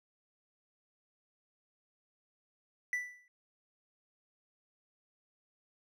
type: tone with exponential decay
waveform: triangle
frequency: 1975.5 Hz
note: B6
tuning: in tune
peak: -27 dBFS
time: 2.93-3.28 s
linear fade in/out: 1 ms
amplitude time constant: 76 ms
effects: none